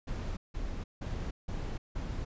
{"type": "noise bursts", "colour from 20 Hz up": "brown", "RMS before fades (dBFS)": -36, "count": 5, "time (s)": [0.07, 2.25], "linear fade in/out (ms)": 10, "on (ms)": 300, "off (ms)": 170, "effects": ["resampled to 16000 Hz"]}